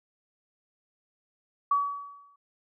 sine tone with exponential decay, 1137 Hz, C#6, 44 cents sharp, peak -19 dBFS, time 1.71-2.36 s, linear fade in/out 5 ms, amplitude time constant 140 ms, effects none

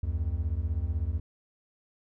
triangle beating tone pair, 71.1 / 87.1 Hz, C#2 / F2, +45 / -4 cents, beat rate 16 Hz, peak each -28 dBFS, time 0.03-1.2 s, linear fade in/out 5 ms, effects none

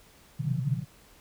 white band-pass noise, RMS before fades -29 dBFS, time 0.39-0.85 s, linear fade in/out 20 ms, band 120 to 170 Hz, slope 96 dB/octave, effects pink hiss -57 dBFS RMS until 1.2 s

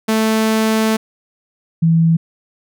sawtooth / sine tone pair in turn, 220 / 164.41 Hz, A3 / E3, 0 / -4 cents, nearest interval perfect fourth, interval 504 cents, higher first, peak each -9 dBFS, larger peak neither, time 0.08-0.97 / 1.82-2.17 s, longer first, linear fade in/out 10 ms, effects none

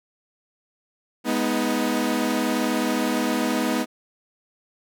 sawtooth chord, G# minor, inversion none, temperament equal with one note detuned, 207.7 / 246.9 / 315.3 Hz, G#3 / B3 / D#4, 0 / 0 / +23 cents, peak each -24 / -20 / -22 dBFS, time 1.24-3.86 s, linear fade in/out 50 ms, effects none

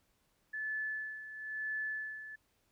sine tone with tremolo, 1735 Hz, A6, 25 cents flat, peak -34 dBFS, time 0.53-2.36 s, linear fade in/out 10 ms, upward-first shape sine, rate 1 Hz, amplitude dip 70%, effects pink hiss -75 dBFS RMS until 2.71 s

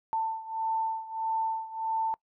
sine beating tone pair, 891 / 892.6 Hz, A5 / A5, +22 / +25 cents, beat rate 1.6 Hz, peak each -30 / -33 dBFS, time 0.13-2.14 s, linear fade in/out 0 ms, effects noise-tail reverb RT60 0.1 s tail -23 dB re dry

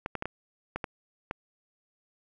clicks, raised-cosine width 0.5 ms, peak -17 dBFS, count 7, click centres 0.061 / 0.153 / 0.224 / 0.256 / 0.76 / 0.842 / 1.311 s, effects none

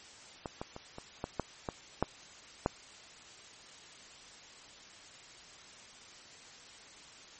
clicks, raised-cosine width 1 ms, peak -23 / -23 / -29 / -28 / -20 / -17 / -20 / -13 / -13 dBFS, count 9, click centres 0.458 / 0.615 / 0.764 / 0.984 / 1.241 / 1.397 / 1.688 / 2.026 / 2.661 s, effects white hiss -53 dBFS RMS until 7.39 s + MP3 32 kbps

